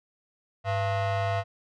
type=ring-modulated tone; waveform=40% pulse; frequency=392 Hz; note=G4; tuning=in tune; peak=-21 dBFS; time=0.64-1.44 s; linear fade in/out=50 ms; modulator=290 Hz; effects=low-pass 3000 Hz 12 dB/octave